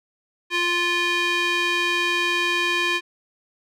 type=tone with band-pass filter; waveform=square; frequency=349.2 Hz; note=F4; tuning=in tune; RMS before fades=-22 dBFS; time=0.5-3.01 s; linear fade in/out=50 ms; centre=2500 Hz; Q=1.8; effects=none